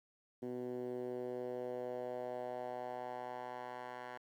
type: tone with band-pass filter sweep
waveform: 10% pulse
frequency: 124.2 Hz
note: B2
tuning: 10 cents sharp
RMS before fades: -43 dBFS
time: 0.42-4.18 s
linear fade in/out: 10 ms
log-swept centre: 310 to 1200 Hz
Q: 2.3
effects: 12-bit